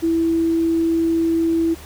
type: tone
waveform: sine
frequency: 329.7 Hz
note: E4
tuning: in tune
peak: -15 dBFS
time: 0.02-1.75 s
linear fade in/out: 20 ms
effects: added 75 Hz sine -39 dBFS peak until 1.85 s + pink hiss -41 dBFS RMS until 1.85 s